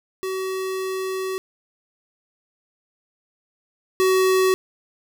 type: tone pair in turn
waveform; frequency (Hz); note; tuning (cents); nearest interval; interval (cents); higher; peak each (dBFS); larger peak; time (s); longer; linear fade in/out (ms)
square; 378.3 / 375.9; F#4 / F#4; +38 / +27; unison; 11; first; -25 / -16; second; 0.23-1.38 / 4-4.54; first; 0
effects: none